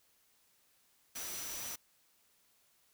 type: tone in noise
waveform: sine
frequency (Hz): 5900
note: F#8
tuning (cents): -6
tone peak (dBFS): -46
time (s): 1.15-1.76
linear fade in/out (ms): 10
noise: white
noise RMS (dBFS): -43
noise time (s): 1.15-1.76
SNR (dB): -6
effects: white hiss -71 dBFS RMS until 2.93 s